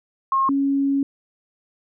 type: tone pair in turn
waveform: sine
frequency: 1075 / 276.8 Hz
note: C6 / C#4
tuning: +47 / -2 cents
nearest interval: octave + major seventh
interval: 2349 cents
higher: first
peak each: -16 / -17 dBFS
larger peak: first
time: 0.32-0.49 / 0.49-1.03 s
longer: second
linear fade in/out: 2 ms
effects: none